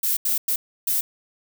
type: noise bursts at uneven times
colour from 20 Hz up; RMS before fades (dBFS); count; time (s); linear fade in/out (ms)
violet; -22; 4; 0.03-0.17 / 0.25-0.38 / 0.48-0.56 / 0.87-1.01; 5
effects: none